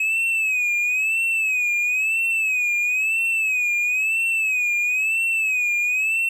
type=tone with vibrato; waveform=triangle; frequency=2552 Hz; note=D#7; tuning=43 cents sharp; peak=-17 dBFS; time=0-6.29 s; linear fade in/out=5 ms; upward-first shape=sine; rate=1 Hz; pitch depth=100 cents each way; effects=none